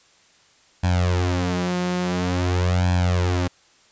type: tone with flanger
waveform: sawtooth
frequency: 89.7 Hz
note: F2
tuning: 47 cents sharp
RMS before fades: -21 dBFS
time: 0.83-3.48 s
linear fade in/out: 10 ms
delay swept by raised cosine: 1.2 to 5.7 ms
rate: 0.48 Hz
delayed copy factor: +0.9
effects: white hiss -56 dBFS RMS until 3.91 s + resampled to 16000 Hz